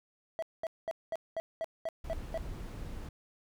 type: tone bursts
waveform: triangle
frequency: 653 Hz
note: E5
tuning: 17 cents flat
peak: -30 dBFS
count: 9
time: 0.39-2.376 s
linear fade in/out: 0 ms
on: 34 ms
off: 210 ms
type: noise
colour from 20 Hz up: brown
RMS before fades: -41 dBFS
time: 2.04-3.09 s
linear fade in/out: 5 ms
effects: none